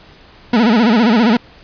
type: tone with vibrato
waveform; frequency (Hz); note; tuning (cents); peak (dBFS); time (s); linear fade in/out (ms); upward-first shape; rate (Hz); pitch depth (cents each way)
40% pulse; 226.3; A3; +49; -8; 0.53-1.37; 5; sine; 15; 160
effects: pink hiss -43 dBFS RMS until 1.63 s + resampled to 11025 Hz